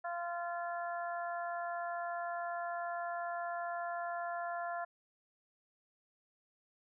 harmonic tone, 345.3 Hz, F4, 20 cents flat, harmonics 2 / 3 / 4 / 5, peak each -38 / -45 / -44 / -47 dBFS, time 0.04-4.85 s, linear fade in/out 10 ms, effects none

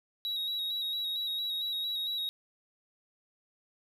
triangle tone with vibrato, 3835 Hz, A#7, 48 cents sharp, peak -30 dBFS, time 0.25-2.29 s, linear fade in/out 0 ms, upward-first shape square, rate 4.4 Hz, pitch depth 27 cents each way, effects none

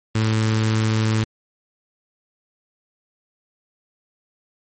sawtooth tone with notch filter, 109.9 Hz, A2, 2 cents flat, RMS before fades -19 dBFS, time 0.15-1.24 s, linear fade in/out 5 ms, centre 680 Hz, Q 1.2, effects MP3 32 kbps

